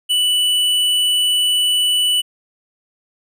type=tone with hard clipping; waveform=sine; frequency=2968 Hz; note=F#7; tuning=5 cents sharp; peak=-15 dBFS; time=0.09-2.22 s; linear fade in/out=20 ms; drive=10 dB; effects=none